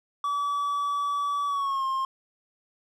triangle tone with pitch glide, 1147 to 1064 Hz, D6 to C6, -41 to +29 cents, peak -23 dBFS, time 0.24-2.05 s, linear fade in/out 2 ms, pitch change -130 cents, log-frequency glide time 1.47-1.85 s, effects none

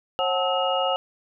sine tone cluster, 540 / 738 / 872 / 1291 / 2856 Hz, C#5 / F#5 / A5 / E6 / F7, -45 / -5 / -16 / -37 / +38 cents, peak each -25 / -26 / -30 / -29 / -28 dBFS, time 0.19-0.96 s, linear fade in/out 0 ms, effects none

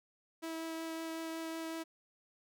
sawtooth tone with vibrato, 325.3 Hz, E4, 23 cents flat, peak -35 dBFS, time 0.42-1.84 s, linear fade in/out 20 ms, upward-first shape triangle, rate 5.4 Hz, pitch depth 10 cents each way, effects none

